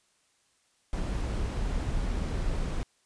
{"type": "noise", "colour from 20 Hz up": "brown", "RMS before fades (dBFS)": -30, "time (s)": [0.93, 2.83], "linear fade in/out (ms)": 0, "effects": ["white hiss -69 dBFS RMS until 3.05 s", "resampled to 22050 Hz"]}